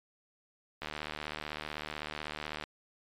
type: click train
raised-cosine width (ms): 0.3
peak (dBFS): -21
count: 139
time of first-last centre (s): 0.82-2.638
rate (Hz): 75.9
effects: MP3 96 kbps